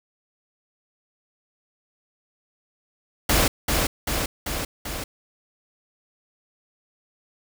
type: noise with echo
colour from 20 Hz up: pink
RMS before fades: -19 dBFS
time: 3.29-3.48 s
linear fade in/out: 5 ms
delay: 390 ms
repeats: 4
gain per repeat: -3 dB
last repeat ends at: 5.04 s
effects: none